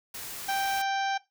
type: noise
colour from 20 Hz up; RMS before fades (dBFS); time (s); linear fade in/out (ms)
white; -39; 0.14-0.82; 5
type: harmonic tone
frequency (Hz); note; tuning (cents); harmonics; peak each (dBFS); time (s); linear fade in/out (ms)
784; G5; 0; 1 / 2 / 3 / 4 / 5 / 6 / 7 / 8; -27 / -33 / -41 / -41 / -43 / -49 / -45 / -47; 0.48-1.18; 10
effects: noise-tail reverb RT60 0.2 s tail -17 dB re dry